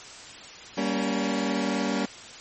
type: chord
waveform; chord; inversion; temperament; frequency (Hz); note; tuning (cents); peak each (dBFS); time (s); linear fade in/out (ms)
sawtooth; G diminished; none; just; 196 / 235.2 / 282.2; G3 / Bb3 / Db4; 0 / +16 / +31; -25; 0.77-2.06; 10
effects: white hiss -43 dBFS RMS until 2.4 s + MP3 32 kbps